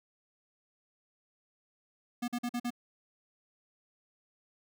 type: tone bursts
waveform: square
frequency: 241.6 Hz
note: B3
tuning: 38 cents flat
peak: -32 dBFS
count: 5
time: 2.22-2.705 s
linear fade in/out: 10 ms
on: 61 ms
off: 45 ms
effects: none